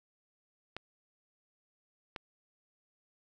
clicks, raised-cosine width 0.3 ms, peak -23 dBFS, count 2, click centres 0.766 / 2.162 s, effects none

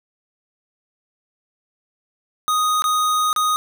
square tone with dropouts, 1244.5 Hz, D#6, in tune, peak -17 dBFS, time 2.48-3.56 s, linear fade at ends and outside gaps 0 ms, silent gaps 2.821-2.841 / 3.329-3.362 s, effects none

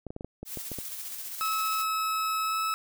clicks, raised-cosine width 2 ms, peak -24 dBFS, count 9, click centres 0.067 / 0.105 / 0.164 / 0.209 / 0.246 / 0.43 / 0.573 / 0.717 / 0.787 s
blue noise with tremolo, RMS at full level -37 dBFS, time 0.45-1.86 s, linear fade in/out 50 ms, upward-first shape square, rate 15 Hz, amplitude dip 30%
40% pulse tone with pitch glide, 1294 to 1301.5 Hz, E6 to E6, -32 to -22 cents, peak -26 dBFS, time 1.41-2.74 s, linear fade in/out 0 ms, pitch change +10 cents, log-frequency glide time 2.42-2.6 s
effects none

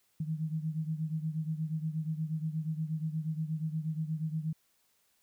sine beating tone pair, 155.56 / 163.96 Hz, D#3 / E3, 0 / -9 cents, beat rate 8.4 Hz, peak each -33 / -37 dBFS, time 0.2-4.53 s, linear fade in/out 5 ms, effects white hiss -72 dBFS RMS until 5.22 s

